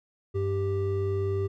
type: tone pair together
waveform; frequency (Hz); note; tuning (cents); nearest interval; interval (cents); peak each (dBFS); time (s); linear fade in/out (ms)
triangle; 97.4 / 392.3; G2 / G4; -11 / +1; 2 octaves; 2412; -26; 0.34-1.48; 20
effects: none